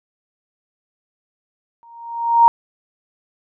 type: tone with exponential growth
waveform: sine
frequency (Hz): 932.3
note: A#5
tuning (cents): 0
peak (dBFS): -4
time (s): 1.83-2.48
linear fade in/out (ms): 0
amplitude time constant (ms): 140
effects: none